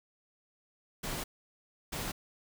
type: noise bursts at uneven times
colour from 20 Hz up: pink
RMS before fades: -37 dBFS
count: 2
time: 1.03-1.24 / 1.92-2.12 s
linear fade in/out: 10 ms
effects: none